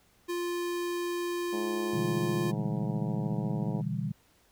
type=tone; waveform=square; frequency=349.2 Hz; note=F4; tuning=in tune; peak=-31 dBFS; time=0.28-2.52 s; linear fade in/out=20 ms
type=harmonic tone; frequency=105.8 Hz; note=G#2; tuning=33 cents sharp; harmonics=2 / 3 / 4 / 5 / 6 / 7 / 8 / 9; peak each=-37 / -41 / -43 / -45 / -47 / -48 / -49 / -50 dBFS; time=1.52-3.82 s; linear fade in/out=20 ms
type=chord; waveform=sine; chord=E minor seventh; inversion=second; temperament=just; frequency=123.61 / 148.33 / 164.81 / 197.78 Hz; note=B2 / D3 / E3 / G3; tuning=+2 / +18 / 0 / +16 cents; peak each=-35 dBFS; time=1.93-4.12 s; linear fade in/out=10 ms
effects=pink hiss -65 dBFS RMS until 4.51 s